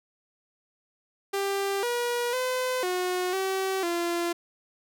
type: tone with pitch steps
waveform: sawtooth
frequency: 395.3 / 481 / 509 / 363.4 / 382.6 / 343.6 Hz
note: G4 / B4 / C5 / F#4 / G4 / F4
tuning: +15 / -46 / -48 / -31 / -42 / -28 cents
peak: -22 dBFS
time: 1.33-4.33 s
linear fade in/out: 10 ms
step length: 500 ms
effects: none